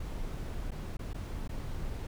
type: noise with dropouts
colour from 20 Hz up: brown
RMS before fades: -37 dBFS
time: 0-2.07 s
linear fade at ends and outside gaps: 5 ms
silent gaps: 0.708-0.716 / 0.97-0.991 / 1.133-1.143 / 1.478-1.491 s
effects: none